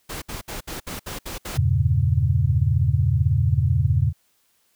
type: noise bursts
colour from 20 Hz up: pink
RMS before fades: -32 dBFS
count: 8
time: 0.09-1.578 s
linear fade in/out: 10 ms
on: 130 ms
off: 64 ms
type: chord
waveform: sine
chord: E diminished seventh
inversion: none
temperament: equal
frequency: 82.41 / 98 / 116.54 / 138.59 Hz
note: E2 / G2 / Bb2 / Db3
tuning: 0 / 0 / 0 / 0 cents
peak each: -22 dBFS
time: 1.54-4.13 s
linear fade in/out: 50 ms
effects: white hiss -65 dBFS RMS until 4.75 s